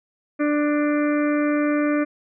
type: harmonic tone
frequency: 295.5 Hz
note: D4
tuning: 11 cents sharp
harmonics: 1 / 2 / 4 / 5 / 6 / 7 / 8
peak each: -19 / -25 / -31 / -33 / -35 / -36 / -37 dBFS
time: 0.39-2.05 s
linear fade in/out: 20 ms
effects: none